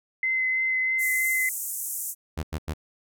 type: tone with vibrato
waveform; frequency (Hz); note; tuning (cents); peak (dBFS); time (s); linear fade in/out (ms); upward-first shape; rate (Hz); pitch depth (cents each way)
sine; 2053; C7; -33; -22; 0.23-1.49; 2; triangle; 3.1; 13
type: band-pass noise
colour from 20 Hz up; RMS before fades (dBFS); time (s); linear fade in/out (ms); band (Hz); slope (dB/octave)
white; -32; 0.98-2.15; 50; 6700 to 15000; 48
type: tone bursts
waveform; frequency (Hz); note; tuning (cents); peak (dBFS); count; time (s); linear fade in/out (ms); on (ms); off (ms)
sawtooth; 78.1; D#2; +7; -23; 3; 2.37-2.737; 10; 61; 92
effects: none

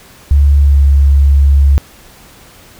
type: tone with pitch glide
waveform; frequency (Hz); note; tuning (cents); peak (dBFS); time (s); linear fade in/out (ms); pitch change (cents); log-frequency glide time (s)
sine; 71.1 to 69.88; C#2 to C#2; +45 to +15; -4; 0.31-1.78; 0; -30; 0.61-0.81
effects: pink hiss -40 dBFS RMS until 2.79 s

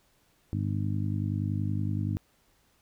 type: harmonic tone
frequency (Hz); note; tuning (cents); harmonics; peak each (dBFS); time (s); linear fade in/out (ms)
50.6; G#1; -44; 2 / 3 / 4 / 5 / 6; -29 / -34 / -36 / -37 / -39; 0.53-2.17; 0
effects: pink hiss -67 dBFS RMS until 2.81 s

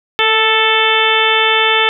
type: harmonic tone with a mistuned harmonic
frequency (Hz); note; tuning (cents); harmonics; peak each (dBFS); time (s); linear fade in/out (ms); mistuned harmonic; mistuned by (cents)
440; A4; 0; 1 / 2 / 3 / 4 / 5 / 6 / 7 / 8; -18 / -18 / -18 / -18 / -18 / -18 / -18 / -18; 0.19-1.89; 0; 1; +19
effects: none

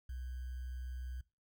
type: tone with sample-and-hold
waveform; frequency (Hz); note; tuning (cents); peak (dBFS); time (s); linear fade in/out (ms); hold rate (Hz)
sine; 62.9; B1; +32; -40; 0.09-1.21; 5; 1575
effects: noise-tail reverb RT60 0.3 s tail -22 dB re dry

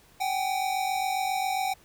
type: tone pair together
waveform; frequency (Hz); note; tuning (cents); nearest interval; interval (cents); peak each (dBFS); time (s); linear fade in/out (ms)
square; 760 / 807.4; F#5 / G#5; +46 / -49; minor second; 105; -28 / -32; 0.2-1.74; 10
effects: pink hiss -58 dBFS RMS until 1.84 s

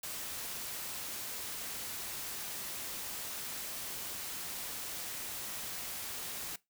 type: noise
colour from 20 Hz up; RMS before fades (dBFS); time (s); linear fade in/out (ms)
white; -41; 0.03-6.56; 5
effects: noise-tail reverb RT60 0.2 s tail -21 dB re dry

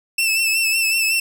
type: tone with vibrato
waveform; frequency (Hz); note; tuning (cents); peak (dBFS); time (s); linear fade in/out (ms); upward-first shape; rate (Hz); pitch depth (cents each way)
sawtooth; 2652; E7; +10; -13; 0.18-1.2; 5; sine; 5.4; 40
effects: none

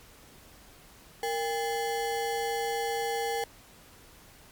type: ring-modulated tone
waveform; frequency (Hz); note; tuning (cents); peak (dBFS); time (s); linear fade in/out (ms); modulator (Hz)
square; 633; D#5; +30; -26; 1.23-3.44; 2; 170
effects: pink hiss -54 dBFS RMS until 4.51 s + MP3 96 kbps

